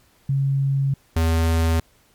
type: tone pair in turn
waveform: sine / square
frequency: 137.3 / 81.89 Hz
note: C#3 / E2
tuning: -16 / -11 cents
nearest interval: major sixth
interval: 895 cents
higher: first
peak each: -17 dBFS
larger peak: neither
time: 0.29-0.94 / 1.16-1.8 s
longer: first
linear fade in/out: 5 ms
effects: pink hiss -58 dBFS RMS until 2.14 s + MP3 96 kbps